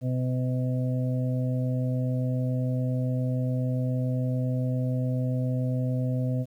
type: harmonic tone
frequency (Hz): 127.1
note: C3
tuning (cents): -50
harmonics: 1 / 2 / 4 / 5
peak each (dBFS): -25 / -31 / -37 / -39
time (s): 0.01-6.46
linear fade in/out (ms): 50
effects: 10-bit